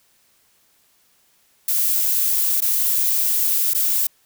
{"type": "noise with dropouts", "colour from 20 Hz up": "violet", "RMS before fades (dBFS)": -19, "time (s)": [1.68, 4.07], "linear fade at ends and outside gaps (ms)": 5, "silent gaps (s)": [[2.606, 2.619], [3.736, 3.747]], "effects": ["white hiss -60 dBFS RMS until 4.25 s"]}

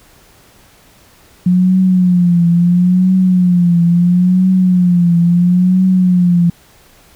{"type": "tone with vibrato", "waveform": "sine", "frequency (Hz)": 178.6, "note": "F3", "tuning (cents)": 39, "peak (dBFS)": -7, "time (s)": [1.46, 6.5], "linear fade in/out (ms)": 5, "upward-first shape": "triangle", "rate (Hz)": 0.74, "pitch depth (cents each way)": 87, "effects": ["pink hiss -46 dBFS RMS until 7.15 s"]}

